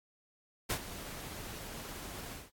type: noise with ADSR envelope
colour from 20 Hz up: pink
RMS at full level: -31 dBFS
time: 0.69-2.51 s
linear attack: 17 ms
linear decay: 79 ms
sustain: -14 dB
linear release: 180 ms
effects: AAC 64 kbps

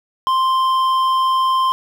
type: tone with hard clipping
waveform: triangle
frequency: 1046.5 Hz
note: C6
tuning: in tune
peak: -15 dBFS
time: 0.27-1.72 s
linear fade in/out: 0 ms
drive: 10 dB
effects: none

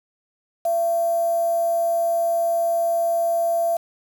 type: tone with quantisation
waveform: sine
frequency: 675 Hz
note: E5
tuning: 41 cents sharp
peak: -18 dBFS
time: 0.65-3.77 s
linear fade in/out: 5 ms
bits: 6
effects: none

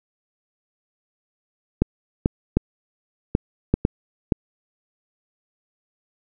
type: clicks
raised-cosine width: 3 ms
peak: -3 dBFS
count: 7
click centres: 1.82 / 2.259 / 2.57 / 3.351 / 3.74 / 3.851 / 4.322 s
effects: none

